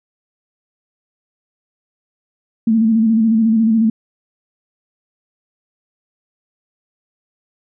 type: tone with vibrato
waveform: sine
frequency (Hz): 223.2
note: A3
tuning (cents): +25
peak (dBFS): -10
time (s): 2.67-3.9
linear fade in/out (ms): 5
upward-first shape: square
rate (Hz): 14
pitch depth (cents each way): 42
effects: none